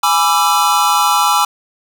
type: chord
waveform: square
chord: E dominant seventh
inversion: first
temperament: equal with one note detuned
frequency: 830.6 / 987.8 / 1174.7 / 1338.5 Hz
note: G#5 / B5 / D6 / E6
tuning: 0 / 0 / 0 / +26 cents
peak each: -17 dBFS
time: 0.03-1.45 s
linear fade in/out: 5 ms
effects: none